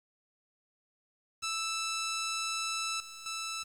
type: tone with level steps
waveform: 10% pulse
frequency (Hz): 1320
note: E6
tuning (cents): +2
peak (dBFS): -24 / -36 / -27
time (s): 1.42-3.64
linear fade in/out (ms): 20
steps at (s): 3 / 3.26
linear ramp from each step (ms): 2
effects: low-pass 10000 Hz 12 dB/octave + 9-bit